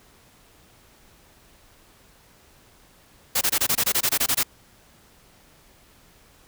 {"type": "noise bursts", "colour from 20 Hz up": "white", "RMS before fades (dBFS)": -21, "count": 13, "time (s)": [3.35, 4.433], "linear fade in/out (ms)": 10, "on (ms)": 63, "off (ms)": 22, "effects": ["pink hiss -55 dBFS RMS until 6.47 s"]}